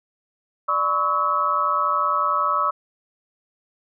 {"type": "tone cluster", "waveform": "sine", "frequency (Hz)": [593, 1007, 1118, 1293], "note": ["D5", "B5", "C#6", "E6"], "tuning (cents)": [17, 33, 14, -34], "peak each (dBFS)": [-30, -29, -22, -21], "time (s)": [0.68, 2.71], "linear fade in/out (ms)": 10, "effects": []}